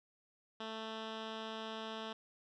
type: tone with low-pass filter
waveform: 10% pulse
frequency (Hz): 221.1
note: A3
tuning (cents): +9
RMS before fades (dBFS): -44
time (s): 0.6-2.13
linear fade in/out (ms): 5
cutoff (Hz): 3600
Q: 2.1
effects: none